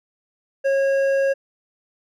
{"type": "tone with hard clipping", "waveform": "triangle", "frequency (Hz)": 546, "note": "C#5", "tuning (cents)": -26, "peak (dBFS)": -18, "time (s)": [0.64, 1.34], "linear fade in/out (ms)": 20, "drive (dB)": 11, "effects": []}